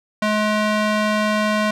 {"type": "tone with band-pass filter", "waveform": "square", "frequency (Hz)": 212.5, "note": "G#3", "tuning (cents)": 40, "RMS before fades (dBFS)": -19, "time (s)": [0.22, 1.71], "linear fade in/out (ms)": 5, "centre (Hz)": 1400, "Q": 0.5, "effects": []}